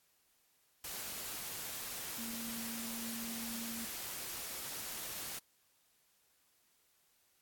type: tone in noise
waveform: sine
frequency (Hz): 230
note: A#3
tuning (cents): -23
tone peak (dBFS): -43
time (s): 2.18-3.85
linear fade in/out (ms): 5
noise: white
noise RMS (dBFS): -43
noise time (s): 0.84-5.39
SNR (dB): -3
effects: white hiss -73 dBFS RMS until 7.41 s + AAC 64 kbps